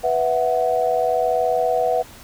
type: chord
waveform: sine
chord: B suspended fourth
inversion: none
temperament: equal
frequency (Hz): 493.9 / 659.3 / 740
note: B4 / E5 / F#5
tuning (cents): 0 / 0 / 0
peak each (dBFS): -21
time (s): 0.03-2.03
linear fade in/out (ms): 20
effects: pink hiss -43 dBFS RMS until 2.23 s